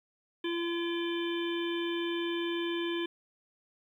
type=harmonic tone with a mistuned harmonic; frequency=340.9 Hz; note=F4; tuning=42 cents flat; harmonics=1 / 3 / 5 / 7 / 9 / 10; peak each=-31 / -43 / -42 / -44 / -41 / -44 dBFS; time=0.44-3.06 s; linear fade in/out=5 ms; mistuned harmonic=10; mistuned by=+60 cents; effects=11-bit